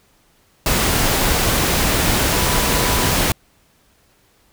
sine tone in noise, 987.8 Hz, B5, in tune, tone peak -27 dBFS, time 2.33-3.13 s, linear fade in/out 2 ms, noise pink, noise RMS -17 dBFS, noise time 0.66-3.32 s, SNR -13 dB, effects pink hiss -57 dBFS RMS until 4.52 s

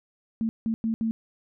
sine tone bursts at uneven times, 224.7 Hz, A3, 37 cents sharp, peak -23 dBFS, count 4, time 0.41-0.49 / 0.66-0.74 / 0.84-0.94 / 1.01-1.11 s, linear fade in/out 0 ms, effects none

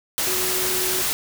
sine tone in noise, 370 Hz, F#4, in tune, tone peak -29 dBFS, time 0.27-1.02 s, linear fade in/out 0 ms, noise white, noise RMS -23 dBFS, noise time 0.18-1.13 s, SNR -9 dB, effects none

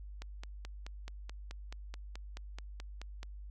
click train, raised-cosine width 0.2 ms, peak -28 dBFS, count 15, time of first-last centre 0.22-3.231 s, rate 4.65 Hz, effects added 50 Hz sine -44 dBFS peak until 3.5 s

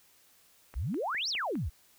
click train, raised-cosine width 0.5 ms, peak -33 dBFS, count 5, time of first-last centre 0.74-1.555 s, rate 4.91 Hz
sine exponential two-way sweep, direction up then down, 49 to 5860 to 53.9 Hz, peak -30 dBFS, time 0.75-1.7 s, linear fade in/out 20 ms, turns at 1.29 s
effects white hiss -63 dBFS RMS until 1.98 s

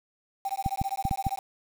sine tone with tremolo, 784 Hz, G5, in tune, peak -25 dBFS, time 0.45-1.39 s, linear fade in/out 2 ms, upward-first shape sine, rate 15 Hz, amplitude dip 95%
clicks, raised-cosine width 5 ms, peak -16 dBFS, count 5, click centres 0.662 / 0.815 / 1.053 / 1.112 / 1.267 s
effects 7-bit

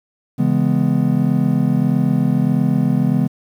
triangle chord, C# minor seventh, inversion none, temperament just, 138.59 / 166.31 / 207.9 / 249.5 Hz, C#3 / E3 / G#3 / B3, 0 / +16 / +2 / +18 cents, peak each -17 dBFS, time 0.38-3.28 s, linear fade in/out 20 ms, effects 8-bit

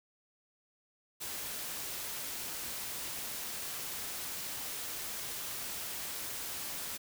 white noise, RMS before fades -40 dBFS, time 1.2-6.98 s, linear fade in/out 20 ms, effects none

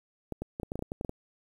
clicks, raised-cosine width 2 ms, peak -21 dBFS, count 12, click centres 0.323 / 0.42 / 0.599 / 0.632 / 0.719 / 0.756 / 0.792 / 0.824 / 0.919 / 1.011 / 1.048 / 1.094 s, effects 9-bit

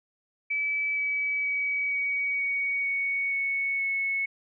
sine tone with pitch steps, 2300 / 2285 / 2271 / 2257 / 2242 / 2228 / 2214 / 2200 Hz, D7 / D7 / C#7 / C#7 / C#7 / C#7 / C#7 / C#7, -37 / -48 / +41 / +31 / +19 / +8 / -3 / -14 cents, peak -25 dBFS, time 0.5-4.26 s, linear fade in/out 10 ms, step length 470 ms, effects none

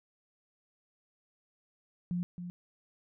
sine tone with echo, 176.5 Hz, F3, 19 cents sharp, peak -30 dBFS, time 2.11-2.23 s, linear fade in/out 0 ms, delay 270 ms, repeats 1, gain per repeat -8 dB, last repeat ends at 2.5 s, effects none

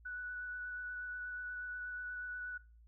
sine tone with vibrato, 1480 Hz, F#6, in tune, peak -40 dBFS, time 0.05-2.58 s, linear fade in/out 10 ms, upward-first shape square, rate 8.3 Hz, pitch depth 9 cents each way, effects noise-tail reverb RT60 0.3 s tail -19 dB re dry + added 57 Hz sine -58 dBFS peak until 2.87 s

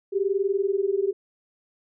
sine tone pair together, 383.6 / 404.2 Hz, G4 / G#4, -37 / -47 cents, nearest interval minor second, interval 90 cents, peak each -24 / -24 dBFS, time 0.12-1.13 s, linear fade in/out 20 ms, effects none

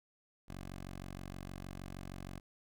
10% pulse tone, 46.4 Hz, F#1, 6 cents sharp, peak -36 dBFS, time 0.48-2.4 s, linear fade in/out 10 ms, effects none

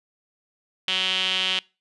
sawtooth tone with band-pass filter, 187.2 Hz, F#3, 20 cents sharp, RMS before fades -24 dBFS, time 0.88-1.59 s, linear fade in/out 2 ms, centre 3100 Hz, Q 6.2, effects noise-tail reverb RT60 0.3 s tail -24 dB re dry + resampled to 24000 Hz

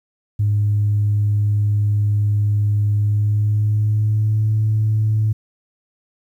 sine tone with pitch glide, 103.83 to 108.24 Hz, G#2 to A2, 0 to -28 cents, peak -13 dBFS, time 0.39-5.33 s, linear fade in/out 10 ms, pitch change +72 cents, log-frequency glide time 2.96-4.52 s, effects tanh soft clip ceiling -10 dBFS + 9-bit

